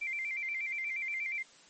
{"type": "tone with vibrato", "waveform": "sine", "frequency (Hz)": 2217, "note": "C#7", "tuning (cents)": 0, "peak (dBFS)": -33, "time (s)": [0.01, 1.43], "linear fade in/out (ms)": 10, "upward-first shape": "square", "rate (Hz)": 8.4, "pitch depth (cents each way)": 97, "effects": ["white hiss -58 dBFS RMS until 1.69 s", "MP3 32 kbps"]}